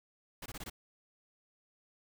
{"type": "noise bursts", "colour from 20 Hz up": "pink", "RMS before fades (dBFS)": -44, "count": 5, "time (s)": [0.42, 0.699], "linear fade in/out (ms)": 5, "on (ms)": 39, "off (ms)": 21, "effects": []}